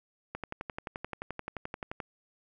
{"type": "click train", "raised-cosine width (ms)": 0.5, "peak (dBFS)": -21, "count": 20, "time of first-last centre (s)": [0.35, 2.002], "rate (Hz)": 11.5, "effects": []}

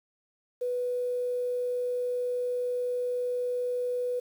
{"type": "tone", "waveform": "sine", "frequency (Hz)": 493.9, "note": "B4", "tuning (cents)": 0, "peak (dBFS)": -27, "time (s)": [0.61, 4.2], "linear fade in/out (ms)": 10, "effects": ["9-bit"]}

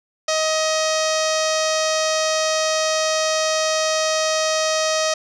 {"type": "tone with low-pass filter", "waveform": "sawtooth", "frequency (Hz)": 630, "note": "D#5", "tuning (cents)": 21, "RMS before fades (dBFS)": -20, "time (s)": [0.28, 5.14], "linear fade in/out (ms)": 5, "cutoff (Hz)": 5800, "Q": 3.8, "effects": []}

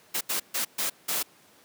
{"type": "noise bursts at uneven times", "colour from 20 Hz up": "white", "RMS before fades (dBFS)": -28, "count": 5, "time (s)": [[0.14, 0.21], [0.29, 0.4], [0.54, 0.65], [0.78, 0.9], [1.08, 1.23]], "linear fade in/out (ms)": 10, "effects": ["pink hiss -57 dBFS RMS until 1.64 s", "high-pass 200 Hz 12 dB/octave"]}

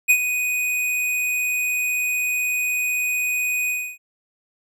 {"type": "tone with ADSR envelope", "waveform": "square", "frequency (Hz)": 2489, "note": "D#7", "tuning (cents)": 0, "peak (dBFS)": -11, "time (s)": [0.08, 3.98], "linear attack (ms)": 23, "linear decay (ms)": 68, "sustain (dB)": -10, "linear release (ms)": 290, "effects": []}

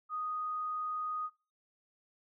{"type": "tone", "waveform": "sine", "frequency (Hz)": 1243, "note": "D#6", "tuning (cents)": -2, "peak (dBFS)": -34, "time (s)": [0.09, 1.3], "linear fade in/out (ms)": 50, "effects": ["noise-tail reverb RT60 0.3 s tail -22 dB re dry"]}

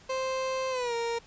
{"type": "tone with pitch glide", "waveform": "30% pulse", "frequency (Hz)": [523.3, 466.2], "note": ["C5", "A#4"], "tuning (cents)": [0, 0], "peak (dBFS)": -26, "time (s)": [0.09, 1.19], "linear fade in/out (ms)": 10, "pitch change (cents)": -200, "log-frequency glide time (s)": [0.7, 0.94], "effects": ["pink hiss -55 dBFS RMS until 1.26 s", "resampled to 16000 Hz"]}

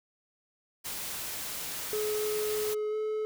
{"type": "noise", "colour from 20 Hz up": "white", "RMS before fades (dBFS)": -37, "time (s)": [0.84, 2.75], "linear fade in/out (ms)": 20}
{"type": "tone with pitch glide", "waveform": "triangle", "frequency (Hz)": [425.2, 430.9], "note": ["G#4", "A4"], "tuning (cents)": [41, -36], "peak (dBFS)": -27, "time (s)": [1.93, 3.25], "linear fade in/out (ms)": 0, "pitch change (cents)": 23, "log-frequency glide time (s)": [2.9, 2.95]}
{"effects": []}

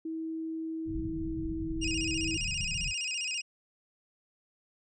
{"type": "tone", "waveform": "sine", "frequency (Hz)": 322.3, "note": "E4", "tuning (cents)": -39, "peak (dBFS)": -33, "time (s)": [0.05, 2.37], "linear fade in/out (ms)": 5}
{"type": "low-pass noise", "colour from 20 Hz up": "pink", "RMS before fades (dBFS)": -38, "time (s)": [0.85, 2.94], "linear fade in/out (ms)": 50, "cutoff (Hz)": 190, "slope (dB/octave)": 96}
{"type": "tone with vibrato", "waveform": "25% pulse", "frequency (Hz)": 2670, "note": "E7", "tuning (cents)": 22, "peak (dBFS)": -28, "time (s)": [1.81, 3.42], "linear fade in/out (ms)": 20, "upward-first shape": "square", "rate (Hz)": 15, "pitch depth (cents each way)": 96}
{"effects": ["resampled to 24000 Hz"]}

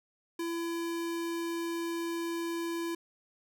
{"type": "tone", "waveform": "square", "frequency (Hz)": 336.5, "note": "E4", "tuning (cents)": 36, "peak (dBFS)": -33, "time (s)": [0.39, 2.95], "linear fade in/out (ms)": 5, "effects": []}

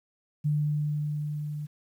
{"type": "tone with level ramp", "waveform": "sine", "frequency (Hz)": 149.1, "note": "D3", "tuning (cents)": 27, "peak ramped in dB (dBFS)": [-22, -32], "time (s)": [0.44, 1.67], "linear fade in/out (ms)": 20, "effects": ["10-bit"]}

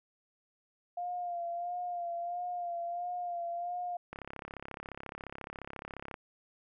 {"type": "tone with vibrato", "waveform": "sine", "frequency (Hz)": 700, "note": "F5", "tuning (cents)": 4, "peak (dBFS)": -34, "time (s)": [0.97, 3.97], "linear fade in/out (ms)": 5, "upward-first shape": "sine", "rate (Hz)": 1.5, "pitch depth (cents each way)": 37}
{"type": "click train", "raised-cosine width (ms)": 0.5, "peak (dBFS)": -26, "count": 70, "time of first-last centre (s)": [4.13, 6.142], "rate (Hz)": 34.3}
{"effects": []}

